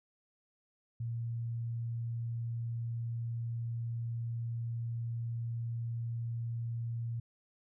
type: tone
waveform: sine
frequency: 116.54 Hz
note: A#2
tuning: in tune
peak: -34 dBFS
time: 1-7.2 s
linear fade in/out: 5 ms
effects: none